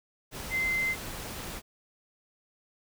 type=tone in noise; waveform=sine; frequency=2073 Hz; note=C7; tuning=17 cents flat; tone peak=-26 dBFS; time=0.5-0.96 s; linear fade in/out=50 ms; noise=pink; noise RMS=-39 dBFS; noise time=0.31-1.62 s; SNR=+10 dB; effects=none